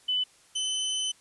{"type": "tone pair in turn", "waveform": ["sine", "sawtooth"], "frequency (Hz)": [3003, 3036], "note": ["F#7", "F#7"], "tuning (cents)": [25, 44], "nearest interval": "unison", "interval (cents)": 19, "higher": "second", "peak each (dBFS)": -24, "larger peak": "neither", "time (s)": [[0.08, 0.24], [0.55, 1.12]], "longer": "second", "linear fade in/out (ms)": 10, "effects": ["white hiss -59 dBFS RMS until 1.2 s", "resampled to 24000 Hz"]}